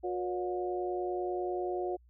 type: harmonic tone with a mistuned harmonic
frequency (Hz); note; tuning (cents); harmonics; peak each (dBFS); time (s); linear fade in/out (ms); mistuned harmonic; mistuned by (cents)
120; B2; -49; 3 / 4 / 5 / 6; -33 / -43 / -41 / -37; 0.03-1.97; 20; 5; -88
effects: added 60 Hz sine -58 dBFS peak until 2.09 s